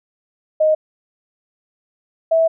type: tone pair in turn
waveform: sine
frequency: 622 / 652.9 Hz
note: D#5 / E5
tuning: -1 / -17 cents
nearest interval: minor second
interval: 84 cents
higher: second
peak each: -11 dBFS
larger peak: neither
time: 0.6-0.75 / 2.31-2.48 s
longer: second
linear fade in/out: 10 ms
effects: none